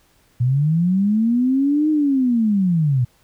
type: linear two-way sweep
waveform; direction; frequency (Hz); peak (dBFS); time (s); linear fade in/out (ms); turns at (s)
sine; up then down; 118 to 311.1 to 118; -14; 0.4-3.05; 10; 1.9
effects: pink hiss -58 dBFS RMS until 3.23 s